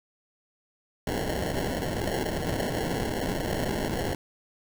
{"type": "noise with sample-and-hold", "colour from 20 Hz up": "blue", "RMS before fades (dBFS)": -29, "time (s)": [1.07, 4.15], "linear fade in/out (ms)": 2, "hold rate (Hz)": 1225, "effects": []}